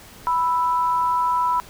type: tone pair together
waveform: sine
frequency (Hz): 987.8 / 1318.5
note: B5 / E6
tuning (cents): 0 / 0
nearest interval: perfect fourth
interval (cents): 500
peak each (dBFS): -18 / -26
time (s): 0.27-1.6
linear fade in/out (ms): 0
effects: pink hiss -44 dBFS RMS until 1.69 s